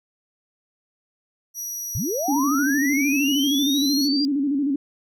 sawtooth tone, 5800 Hz, F#8, 35 cents flat, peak -26 dBFS, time 1.54-4.09 s, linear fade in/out 50 ms
sine linear sweep, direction up, 75.5 to 4823 Hz, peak -23 dBFS, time 1.95-4.25 s, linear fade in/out 0 ms
sine tone with vibrato, 281.2 Hz, C#4, 25 cents sharp, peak -19 dBFS, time 2.28-4.76 s, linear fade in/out 5 ms, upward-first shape square, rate 13 Hz, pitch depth 72 cents each way
effects none

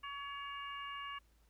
harmonic tone, 564 Hz, C#5, 30 cents sharp, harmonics 2 / 3 / 4 / 5, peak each -44 / -50 / -52 / -49 dBFS, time 0.03-1.19 s, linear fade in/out 10 ms, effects added 55 Hz sine -67 dBFS peak until 1.49 s + pink hiss -75 dBFS RMS until 1.49 s

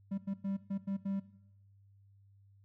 triangle tone bursts at uneven times, 196 Hz, G3, in tune, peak -31 dBFS, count 6, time 0.11-0.18 / 0.27-0.34 / 0.44-0.57 / 0.7-0.78 / 0.87-0.97 / 1.05-1.2 s, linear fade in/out 10 ms, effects noise-tail reverb RT60 0.9 s tail -18 dB re dry + added 99 Hz sine -60 dBFS peak until 2.64 s

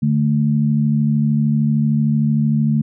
sine tone pair together, 146.83 / 220 Hz, D3 / A3, 0 / 0 cents, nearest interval perfect fifth, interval 700 cents, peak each -16 dBFS, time 0.02-2.82 s, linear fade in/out 10 ms, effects none

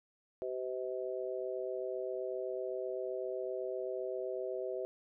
harmonic tone, 127.8 Hz, C3, 40 cents flat, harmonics 3 / 4 / 5, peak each -39 / -40 / -41 dBFS, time 0.42-4.85 s, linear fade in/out 0 ms, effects none

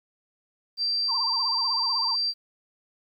sine tone, 4699 Hz, D8, in tune, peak -23 dBFS, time 0.77-2.34 s, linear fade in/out 50 ms
sine tone with vibrato, 987.8 Hz, B5, in tune, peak -30 dBFS, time 1.08-2.16 s, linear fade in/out 20 ms, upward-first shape sine, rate 16 Hz, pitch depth 170 cents each way
effects 10-bit

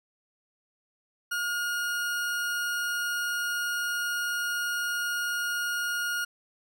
40% pulse tone, 1431 Hz, F6, 42 cents sharp, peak -27 dBFS, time 1.31-6.25 s, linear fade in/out 10 ms, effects none

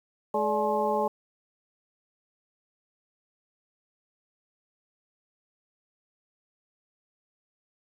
harmonic tone with a mistuned harmonic, 212.8 Hz, G#3, 42 cents sharp, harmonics 1 / 2 / 3 / 4 / 5, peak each -34 / -29 / -29 / -28 / -33 dBFS, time 0.34-1.08 s, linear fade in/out 5 ms, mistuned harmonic 3, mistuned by -150 cents, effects 9-bit

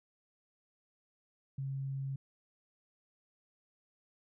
sine tone, 135.9 Hz, C#3, 34 cents flat, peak -35 dBFS, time 1.58-2.16 s, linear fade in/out 5 ms, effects none

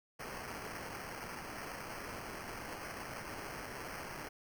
white noise with sample-and-hold, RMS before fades -45 dBFS, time 0.19-4.29 s, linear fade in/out 10 ms, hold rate 3675 Hz, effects none

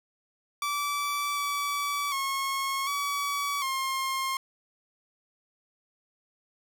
sawtooth tone with pitch steps, 1157 / 1148 / 1088 / 1139 / 1066 Hz, D6 / D6 / C#6 / C#6 / C6, -26 / -40 / -33 / +47 / +32 cents, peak -24 dBFS, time 0.62-4.37 s, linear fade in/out 2 ms, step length 750 ms, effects none

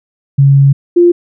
sine tone pair in turn, 138.59 / 348.4 Hz, C#3 / F4, 0 / -4 cents, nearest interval octave + major third, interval 1596 cents, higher second, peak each -3 dBFS, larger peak neither, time 0.38-0.73 / 0.96-1.12 s, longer first, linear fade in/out 10 ms, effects none

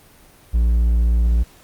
triangle tone, 57.9 Hz, A#1, 11 cents flat, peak -11 dBFS, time 0.53-1.44 s, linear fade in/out 20 ms, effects pink hiss -49 dBFS RMS until 1.63 s + Opus 32 kbps

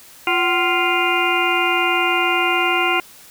harmonic tone with a mistuned harmonic, 349.2 Hz, F4, in tune, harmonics 1 / 2 / 3 / 4 / 6 / 7 / 8, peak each -23 / -23 / -23 / -23 / -23 / -23 / -23 dBFS, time 0.27-3 s, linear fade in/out 2 ms, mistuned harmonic 2, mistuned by +130 cents, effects white hiss -44 dBFS RMS until 3.3 s

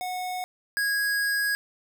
square tone pair in turn, 732 / 1650.4 Hz, F#5 / G#6, -19 / -11 cents, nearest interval octave + major second, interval 1408 cents, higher second, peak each -30 / -24 dBFS, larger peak second, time 0.01-0.44 / 0.77-1.55 s, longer second, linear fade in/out 0 ms, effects none

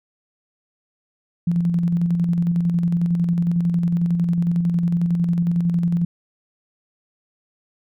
sine tone with tremolo, 171.7 Hz, F3, 29 cents flat, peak -15 dBFS, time 1.47-6.05 s, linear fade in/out 5 ms, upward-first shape square, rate 11 Hz, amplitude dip 35%, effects none

